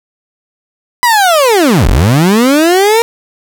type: linear two-way sweep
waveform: 30% pulse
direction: down then up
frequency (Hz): 1000 to 34.65 to 470.8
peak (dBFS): -3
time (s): 1.03-3.02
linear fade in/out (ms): 0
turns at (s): 1.88
effects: none